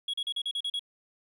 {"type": "tone bursts", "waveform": "sine", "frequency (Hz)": 3330, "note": "G#7", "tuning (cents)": 4, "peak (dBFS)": -26, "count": 8, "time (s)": [0.08, 0.794], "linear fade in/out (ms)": 5, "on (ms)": 56, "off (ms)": 38, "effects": ["tanh soft clip ceiling -28 dBFS", "11-bit"]}